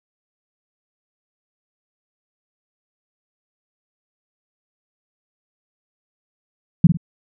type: tone with echo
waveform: sine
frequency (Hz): 167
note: E3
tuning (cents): +23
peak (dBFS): -3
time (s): 6.84-6.87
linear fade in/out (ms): 5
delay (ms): 51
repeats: 2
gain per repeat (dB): -10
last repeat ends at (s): 6.972
effects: none